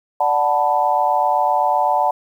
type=chord; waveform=sine; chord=B minor seventh; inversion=first; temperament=equal; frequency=587.3 / 740 / 880 / 987.8 Hz; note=D5 / F#5 / A5 / B5; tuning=0 / 0 / 0 / 0 cents; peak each=-22 / -18 / -18 / -22 dBFS; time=0.2-2.11 s; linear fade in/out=5 ms; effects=8-bit